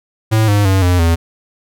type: tone with pitch steps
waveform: square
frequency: 110 / 102.63 / 95.76 / 89.35 / 83.36 Hz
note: A2 / G#2 / G2 / F2 / E2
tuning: 0 / -20 / -40 / +40 / +20 cents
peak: -10 dBFS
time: 0.31-1.16 s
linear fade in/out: 20 ms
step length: 170 ms
effects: none